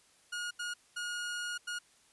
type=tone bursts at uneven times; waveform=sawtooth; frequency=1437 Hz; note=F6; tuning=49 cents sharp; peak=-32 dBFS; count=4; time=0.32-0.51 / 0.59-0.74 / 0.96-1.58 / 1.67-1.79 s; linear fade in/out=10 ms; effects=white hiss -65 dBFS RMS until 2.12 s + resampled to 24000 Hz